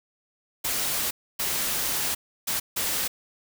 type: noise bursts at uneven times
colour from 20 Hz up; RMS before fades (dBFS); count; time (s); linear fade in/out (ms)
white; -27; 4; 0.64-1.11 / 1.39-2.15 / 2.47-2.6 / 2.76-3.08; 10
effects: none